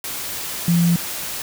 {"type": "tone in noise", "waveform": "sine", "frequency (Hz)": 171.3, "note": "F3", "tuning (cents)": -33, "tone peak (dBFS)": -13, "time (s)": [0.68, 0.96], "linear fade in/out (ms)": 2, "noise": "white", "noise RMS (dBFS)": -28, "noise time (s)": [0.04, 1.42], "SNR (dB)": 12, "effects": []}